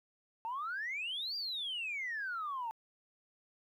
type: exponential two-way sweep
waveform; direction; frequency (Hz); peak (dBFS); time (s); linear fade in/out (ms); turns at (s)
sine; up then down; 880 to 4835 to 880; -35; 0.45-2.71; 0; 1.36
effects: tanh soft clip ceiling -32 dBFS + 12-bit